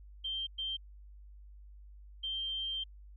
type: tone bursts at uneven times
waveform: sine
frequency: 3152 Hz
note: G7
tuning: 9 cents sharp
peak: -34 dBFS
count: 3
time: 0.24-0.47 / 0.58-0.77 / 2.23-2.84 s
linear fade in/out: 10 ms
effects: added 50 Hz sine -50 dBFS peak until 3.16 s